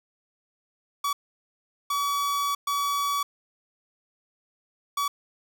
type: tone bursts at uneven times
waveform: 45% pulse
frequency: 1139 Hz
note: C#6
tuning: 47 cents sharp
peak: -24 dBFS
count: 4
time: 1.04-1.13 / 1.9-2.55 / 2.67-3.23 / 4.97-5.08 s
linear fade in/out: 5 ms
effects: 10-bit